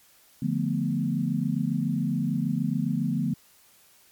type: chord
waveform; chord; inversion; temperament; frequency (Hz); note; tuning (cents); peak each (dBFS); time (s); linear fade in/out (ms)
sine; B half-diminished seventh; first; equal; 146.83 / 174.61 / 220 / 246.9; D3 / F3 / A3 / B3; 0 / 0 / 0 / 0; -29; 0.42-3.34; 5
effects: white hiss -58 dBFS RMS until 4.11 s + MP3 96 kbps